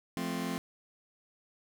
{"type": "chord", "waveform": "sawtooth", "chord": "F major", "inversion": "none", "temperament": "just", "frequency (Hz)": [174.61, 218.3, 261.9], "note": ["F3", "A3", "C4"], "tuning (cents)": [0, -13, 2], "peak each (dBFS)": [-33, -34, -32], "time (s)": [0.17, 0.58], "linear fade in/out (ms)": 0, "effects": []}